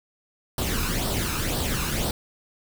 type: noise with flanger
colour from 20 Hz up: pink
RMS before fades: -26 dBFS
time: 0.58-2.11 s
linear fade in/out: 2 ms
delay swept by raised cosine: 0.22 to 0.79 ms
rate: 2 Hz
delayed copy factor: +0.6
effects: none